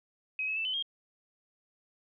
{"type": "tone with pitch steps", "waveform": "sine", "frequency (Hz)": [2535, 2578, 2649, 3037, 3230], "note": ["D#7", "E7", "E7", "F#7", "G#7"], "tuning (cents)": [32, -39, 8, 44, -49], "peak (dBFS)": -30, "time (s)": [0.39, 0.825], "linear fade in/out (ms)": 2, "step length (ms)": 87, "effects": []}